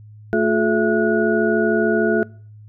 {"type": "tone cluster", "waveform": "sine", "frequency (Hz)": [222.5, 354, 427.4, 668, 1458], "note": ["A3", "F4", "G#4", "E5", "F#6"], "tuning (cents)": [20, 23, 50, 23, -26], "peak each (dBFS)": [-21, -20, -20, -23, -24], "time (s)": [0.33, 2.23], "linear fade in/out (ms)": 0, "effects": ["noise-tail reverb RT60 0.5 s tail -24 dB re dry", "added 106 Hz sine -39 dBFS peak until 2.68 s"]}